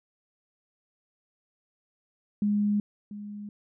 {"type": "tone with echo", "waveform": "sine", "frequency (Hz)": 206.6, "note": "G#3", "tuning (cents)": -9, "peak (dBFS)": -22, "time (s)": [2.42, 2.8], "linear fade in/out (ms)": 2, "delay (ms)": 690, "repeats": 1, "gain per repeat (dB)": -14, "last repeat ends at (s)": 3.49, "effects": []}